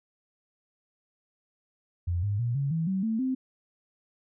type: tone with pitch steps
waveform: sine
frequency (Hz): 87.31 / 102.05 / 119.27 / 139.4 / 162.93 / 190.42 / 222.6 / 260.1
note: F2 / G#2 / A#2 / C#3 / E3 / G3 / A3 / C4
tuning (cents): 0 / -30 / +40 / +10 / -20 / -50 / +20 / -10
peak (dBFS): -25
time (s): 2.07-3.35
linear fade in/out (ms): 10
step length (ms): 160
effects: none